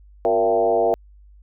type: tone with frequency modulation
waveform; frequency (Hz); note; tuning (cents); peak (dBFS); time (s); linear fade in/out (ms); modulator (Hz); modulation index
sine; 570; C#5; +48; -15; 0.25-0.94; 0; 105; 1.8
effects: added 50 Hz sine -45 dBFS peak until 1.42 s